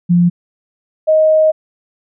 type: tone pair in turn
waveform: sine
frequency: 174.6 / 626.2 Hz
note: F3 / D#5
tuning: 0 / +11 cents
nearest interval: octave + minor seventh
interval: 2211 cents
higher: second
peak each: -7 dBFS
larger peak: neither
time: 0.09-0.3 / 1.07-1.52 s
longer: second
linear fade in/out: 20 ms
effects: none